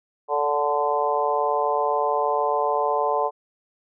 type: harmonic tone with a mistuned harmonic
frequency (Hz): 146.83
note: D3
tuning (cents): 0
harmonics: 3 / 4 / 5 / 6 / 7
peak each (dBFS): -26 / -26 / -26 / -26 / -26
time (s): 0.28-3.31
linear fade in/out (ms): 50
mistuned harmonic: 4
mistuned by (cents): -24
effects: none